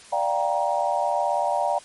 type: chord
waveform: sine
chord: G minor seventh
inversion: second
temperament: just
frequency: 588 / 705.6 / 784 / 940.8 Hz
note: D5 / F5 / G5 / Bb5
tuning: +2 / +18 / 0 / +16 cents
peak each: -26 dBFS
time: 0.12-1.79 s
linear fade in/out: 10 ms
effects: white hiss -47 dBFS RMS until 1.84 s + MP3 48 kbps